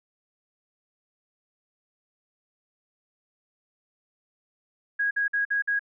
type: tone bursts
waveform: sine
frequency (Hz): 1648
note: G#6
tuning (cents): -14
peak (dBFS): -22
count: 5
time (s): 4.99-5.794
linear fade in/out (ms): 10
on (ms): 120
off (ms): 51
effects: none